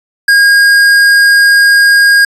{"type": "tone with tanh clipping", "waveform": "triangle", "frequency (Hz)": 1627, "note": "G#6", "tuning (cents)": -36, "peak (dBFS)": -5, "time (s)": [0.28, 2.25], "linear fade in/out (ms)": 5, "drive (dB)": 18, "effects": ["resampled to 32000 Hz"]}